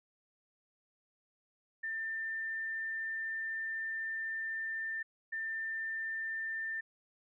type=tone bursts at uneven times; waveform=sine; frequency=1792 Hz; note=A6; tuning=31 cents sharp; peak=-35 dBFS; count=2; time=1.83-5.03 / 5.32-6.81 s; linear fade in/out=10 ms; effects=none